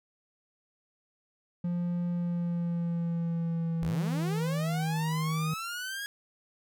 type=tone with pitch glide; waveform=triangle; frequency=174.61 to 158.28 Hz; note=F3 to D#3; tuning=0 to +30 cents; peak=-26 dBFS; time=1.64-5.54 s; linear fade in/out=5 ms; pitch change=-170 cents; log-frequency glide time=2.1-5.06 s
type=linear sweep; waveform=sawtooth; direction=up; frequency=39.74 to 1661.2 Hz; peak=-31 dBFS; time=3.82-6.06 s; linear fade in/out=0 ms
effects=none